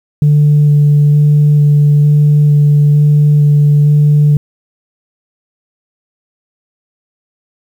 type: tone with vibrato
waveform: sine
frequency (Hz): 147.2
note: D3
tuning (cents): +4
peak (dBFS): -3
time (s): 0.22-4.37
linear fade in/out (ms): 2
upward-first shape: square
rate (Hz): 1.1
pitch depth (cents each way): 8
effects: tanh soft clip ceiling -2 dBFS + 7-bit